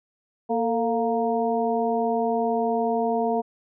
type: harmonic tone with a mistuned harmonic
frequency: 233.1 Hz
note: A#3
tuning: in tune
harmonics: 1 / 2 / 3 / 4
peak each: -27 / -25 / -25 / -31 dBFS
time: 0.49-3.42 s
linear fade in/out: 20 ms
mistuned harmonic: 2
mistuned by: -60 cents
effects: none